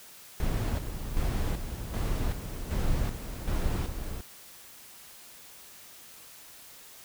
brown noise with tremolo, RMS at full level -28 dBFS, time 0.4-4.21 s, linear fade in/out 0 ms, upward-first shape square, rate 1.3 Hz, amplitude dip 60%, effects white hiss -50 dBFS RMS until 7.04 s

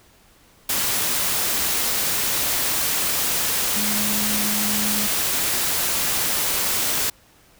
sine tone in noise, 209.8 Hz, G#3, 18 cents sharp, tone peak -27 dBFS, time 3.76-5.07 s, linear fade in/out 5 ms, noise white, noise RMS -22 dBFS, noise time 0.69-7.1 s, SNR -8 dB, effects pink hiss -54 dBFS RMS until 7.59 s

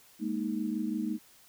sine chord, Ab suspended second, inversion none, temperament just, 207.7 / 233.6 / 311.5 Hz, Ab3 / Bb3 / Eb4, 0 / +4 / +2 cents, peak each -34 dBFS, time 0.19-1.19 s, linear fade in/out 50 ms, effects white hiss -59 dBFS RMS until 1.48 s

